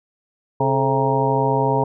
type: harmonic tone with a mistuned harmonic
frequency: 133.8 Hz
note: C3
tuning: 39 cents sharp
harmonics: 1 / 2 / 3 / 4 / 5 / 6 / 7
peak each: -22 / -26 / -22 / -25 / -26 / -26 / -21 dBFS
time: 0.6-1.84 s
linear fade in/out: 5 ms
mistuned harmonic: 3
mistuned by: +100 cents
effects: none